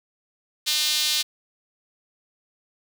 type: tone with high-pass filter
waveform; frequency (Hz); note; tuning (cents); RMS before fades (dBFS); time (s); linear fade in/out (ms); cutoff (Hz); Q
sawtooth; 302.4; D#4; -49; -23; 0.66-1.23; 20; 3800; 2.4
effects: none